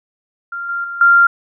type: tone with level steps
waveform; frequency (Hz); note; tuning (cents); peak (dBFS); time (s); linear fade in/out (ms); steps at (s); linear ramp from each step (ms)
sine; 1390; F6; -9; -22 / -18 / -23 / -6; 0.52-1.27; 5; 0.69 / 0.84 / 1.01; 2
effects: none